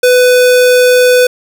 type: tone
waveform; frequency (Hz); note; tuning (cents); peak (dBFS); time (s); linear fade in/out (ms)
square; 498.7; B4; +17; -5; 0.03-1.27; 5
effects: none